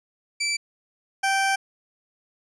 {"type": "tone pair in turn", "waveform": "20% pulse", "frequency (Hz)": [2326, 779.6], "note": ["D7", "G5"], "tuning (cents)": [-17, -10], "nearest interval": "octave + perfect fifth", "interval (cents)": 1893, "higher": "first", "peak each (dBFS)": [-18, -15], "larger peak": "second", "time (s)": [[0.4, 0.57], [1.23, 1.56]], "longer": "second", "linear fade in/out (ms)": 10, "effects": ["resampled to 22050 Hz"]}